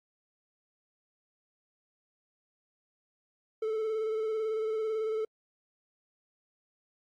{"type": "tone with vibrato", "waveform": "triangle", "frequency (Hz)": 438.1, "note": "A4", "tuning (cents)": -7, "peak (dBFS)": -27, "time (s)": [3.62, 5.25], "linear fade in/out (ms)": 5, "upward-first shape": "square", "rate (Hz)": 18, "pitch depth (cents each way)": 22, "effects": ["AAC 64 kbps"]}